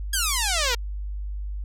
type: exponential sweep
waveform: 5% pulse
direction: down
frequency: 1661.2 to 457.5 Hz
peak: -10 dBFS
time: 0.13-0.75 s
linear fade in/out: 5 ms
effects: added 50 Hz sine -28 dBFS peak until 1.64 s + low-pass 12000 Hz 12 dB/octave